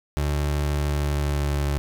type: tone with pitch glide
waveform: 30% pulse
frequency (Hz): 73.2 to 71.53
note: D2 to D2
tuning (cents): -5 to -45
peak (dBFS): -19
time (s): 0.17-1.78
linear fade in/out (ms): 0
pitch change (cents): -40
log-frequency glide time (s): 0.88-1.63
effects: none